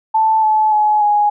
sine tone with pitch steps, 880 / 863.4 / 847.1 / 831.1 Hz, A5 / A5 / G#5 / G#5, 0 / -33 / +34 / +1 cents, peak -10 dBFS, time 0.14-1.3 s, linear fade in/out 10 ms, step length 290 ms, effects none

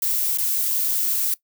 violet noise with dropouts, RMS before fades -22 dBFS, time 0.02-1.34 s, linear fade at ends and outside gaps 2 ms, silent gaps 0.374-0.384 s, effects noise-tail reverb RT60 0.1 s tail -19 dB re dry

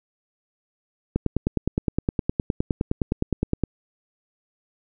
click train, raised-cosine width 3 ms, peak -8 dBFS, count 25, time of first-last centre 1.16-3.637 s, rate 9.69 Hz, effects none

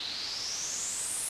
white noise with low-pass filter sweep, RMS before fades -35 dBFS, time 0-1.29 s, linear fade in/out 5 ms, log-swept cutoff 3900 to 9900 Hz, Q 6.5, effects resampled to 32000 Hz

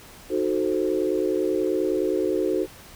sine chord, D# diminished seventh, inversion none, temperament equal, 311.1 / 370 / 440 / 523.3 Hz, D#4 / F#4 / A4 / C5, 0 / 0 / 0 / 0 cents, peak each -27 / -24 / -27 / -29 dBFS, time 0.29-2.67 s, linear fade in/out 50 ms, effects pink hiss -46 dBFS RMS until 2.95 s

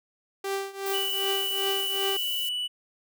sawtooth tone with tremolo, 392 Hz, G4, in tune, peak -22 dBFS, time 0.44-2.17 s, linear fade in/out 5 ms, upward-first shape triangle, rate 2.6 Hz, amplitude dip 90%
violet noise, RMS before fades -35 dBFS, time 0.86-2.49 s, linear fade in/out 2 ms
triangle tone, 2960 Hz, F#7, in tune, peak -26 dBFS, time 0.93-2.68 s, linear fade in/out 20 ms
effects none

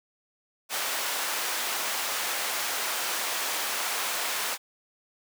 pink high-pass noise, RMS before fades -30 dBFS, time 0.69-4.58 s, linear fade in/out 50 ms, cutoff 790 Hz, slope 12 dB/octave, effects none

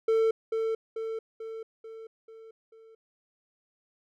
triangle tone with echo, 447.1 Hz, A4, 28 cents sharp, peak -19 dBFS, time 0.08-0.31 s, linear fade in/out 5 ms, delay 440 ms, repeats 6, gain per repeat -5 dB, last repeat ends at 2.95 s, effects none

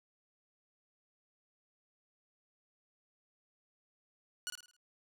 10% pulse tone with echo, 1462 Hz, F#6, 21 cents flat, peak -28 dBFS, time 4.47-4.5 s, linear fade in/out 0 ms, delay 53 ms, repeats 5, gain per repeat -7 dB, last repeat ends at 4.765 s, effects none

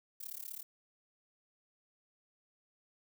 violet noise with amplitude modulation, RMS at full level -41 dBFS, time 0.2-0.63 s, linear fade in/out 10 ms, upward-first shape sine, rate 35.7 Hz, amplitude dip 100%, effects none

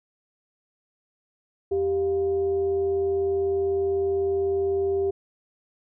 sine tone with frequency modulation, 392 Hz, G4, in tune, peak -21 dBFS, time 1.71-5.11 s, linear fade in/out 10 ms, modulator 308 Hz, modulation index 0.29, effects none

